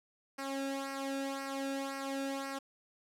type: tone with flanger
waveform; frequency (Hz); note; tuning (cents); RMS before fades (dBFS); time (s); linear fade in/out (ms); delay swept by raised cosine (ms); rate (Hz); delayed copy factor
sawtooth; 272.9; C#4; -27; -38; 0.38-2.59; 10; 0.28 to 0.98; 1.9; -0.7
effects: low-pass 12000 Hz 12 dB/octave + 11-bit